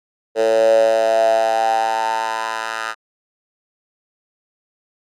10% pulse tone with high-pass filter sweep, 111.9 Hz, A2, 30 cents sharp, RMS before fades -17 dBFS, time 0.35-2.95 s, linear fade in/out 50 ms, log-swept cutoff 490 to 1200 Hz, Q 9.1, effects low-pass 8000 Hz 12 dB/octave + Opus 48 kbps

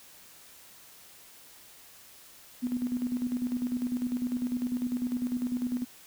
sine tone with tremolo, 246.9 Hz, B3, in tune, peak -26 dBFS, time 2.62-5.85 s, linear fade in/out 20 ms, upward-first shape square, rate 10 Hz, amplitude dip 60%, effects white hiss -53 dBFS RMS until 6.06 s

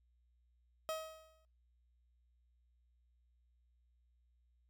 30% pulse tone with exponential decay, 635 Hz, D#5, 35 cents sharp, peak -33 dBFS, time 0.89-1.45 s, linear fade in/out 0 ms, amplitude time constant 120 ms, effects noise-tail reverb RT60 0.4 s tail -24 dB re dry + added 60 Hz sine -70 dBFS peak until 4.69 s

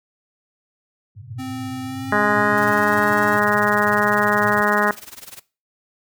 pink band-pass noise, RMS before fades -36 dBFS, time 1.15-4.61 s, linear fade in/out 2 ms, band 100 to 130 Hz, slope 96 dB/octave
square tone with pitch glide, 259.8 to 293.3 Hz, C4 to D4, -12 to -2 cents, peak -28 dBFS, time 1.38-3.38 s, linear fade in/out 20 ms, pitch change +210 cents, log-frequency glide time 1.82-3.11 s
harmonic tone, 207.7 Hz, G#3, in tune, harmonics 1 / 2 / 3 / 4 / 5 / 6 / 7 / 8 / 9, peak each -24 / -24 / -24 / -24 / -24 / -24 / -24 / -24 / -24 dBFS, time 2.12-4.91 s, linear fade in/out 2 ms
white noise with tremolo, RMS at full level -36 dBFS, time 2.57-5.4 s, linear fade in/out 10 ms, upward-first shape sine, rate 20 Hz, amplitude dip 90%
effects noise-tail reverb RT60 0.3 s tail -19 dB re dry

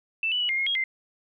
sine tone with pitch steps, 2655 / 2968 / 2934 / 2119 / 2151 / 3275 / 2084 Hz, E7 / F#7 / F#7 / C7 / C7 / G#7 / C7, +12 / +5 / -15 / +21 / +47 / -25 / -7 cents, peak -23 dBFS, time 0.23-0.839 s, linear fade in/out 2 ms, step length 87 ms, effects none

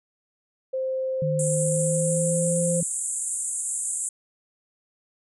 sine tone, 523.3 Hz, C5, in tune, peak -24 dBFS, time 0.73-2.81 s, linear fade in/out 10 ms
sine tone with pitch glide, 153.8 to 168.69 Hz, D#3 to E3, -20 to +40 cents, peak -24 dBFS, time 1.22-2.83 s, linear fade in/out 2 ms, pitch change +160 cents, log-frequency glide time 1.4-2.58 s
pink band-pass noise, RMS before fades -29 dBFS, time 1.39-4.09 s, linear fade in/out 2 ms, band 7200 to 10000 Hz, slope 96 dB/octave
effects none

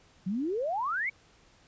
sine exponential sweep, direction up, 174.61 to 2290 Hz, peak -28 dBFS, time 0.26-1.1 s, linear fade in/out 10 ms, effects pink hiss -61 dBFS RMS until 1.67 s + resampled to 16000 Hz

